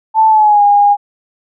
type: tone with pitch glide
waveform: sine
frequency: 880 to 816.3 Hz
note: A5 to G#5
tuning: 0 to -30 cents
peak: -5 dBFS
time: 0.14-0.97 s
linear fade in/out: 50 ms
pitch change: -130 cents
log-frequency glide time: 0.28-0.63 s
effects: none